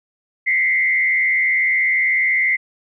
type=tone with frequency modulation; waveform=sine; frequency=2078 Hz; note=C7; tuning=12 cents flat; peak=-14 dBFS; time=0.46-2.57 s; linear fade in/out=20 ms; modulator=80.1 Hz; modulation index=1.1; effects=none